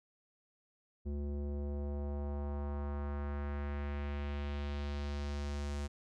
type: tone with low-pass filter sweep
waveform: square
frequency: 72 Hz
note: D2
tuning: 34 cents flat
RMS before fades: -38 dBFS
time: 1.05-5.88 s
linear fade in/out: 20 ms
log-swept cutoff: 340 to 7900 Hz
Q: 1.4
effects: none